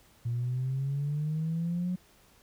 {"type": "exponential sweep", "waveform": "sine", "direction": "up", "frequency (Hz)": [116.9, 183.1], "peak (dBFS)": -27, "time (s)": [0.25, 1.96], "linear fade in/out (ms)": 10, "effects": ["tanh soft clip ceiling -24 dBFS", "pink hiss -61 dBFS RMS until 2.42 s"]}